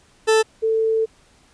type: tone pair in turn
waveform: 40% pulse / sine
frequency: 440 / 444.6 Hz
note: A4 / A4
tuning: 0 / +18 cents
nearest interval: unison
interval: 18 cents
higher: second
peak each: -12 / -16 dBFS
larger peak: first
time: 0.27-0.43 / 0.62-1.06 s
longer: second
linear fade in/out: 20 ms
effects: pink hiss -55 dBFS RMS until 1.53 s + resampled to 22050 Hz